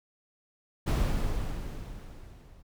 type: noise with level ramp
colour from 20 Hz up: brown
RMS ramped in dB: -23 to -53 dBFS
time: 0.86-2.63 s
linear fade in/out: 20 ms
effects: none